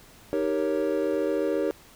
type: chord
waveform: triangle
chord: Eb dominant seventh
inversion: none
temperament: equal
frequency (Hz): 311.1 / 392 / 466.2 / 554.4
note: Eb4 / G4 / Bb4 / Db5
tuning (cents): 0 / 0 / 0 / 0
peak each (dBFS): -27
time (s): 0.33-1.71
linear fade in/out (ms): 0
effects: pink hiss -52 dBFS RMS until 1.95 s